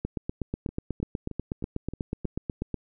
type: two click trains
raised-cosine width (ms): 3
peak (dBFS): -23 / -16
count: 6 / 23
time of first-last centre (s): 0.69-2.248 / 0.05-2.743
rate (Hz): 3.21 / 8.17
effects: none